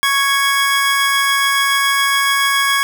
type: tone pair together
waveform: 25% pulse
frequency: 1108.7 / 1659.5 Hz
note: C#6 / G#6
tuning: 0 / -2 cents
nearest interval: perfect fifth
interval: 698 cents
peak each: -12 / -12 dBFS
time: 0.03-2.83 s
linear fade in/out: 0 ms
effects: none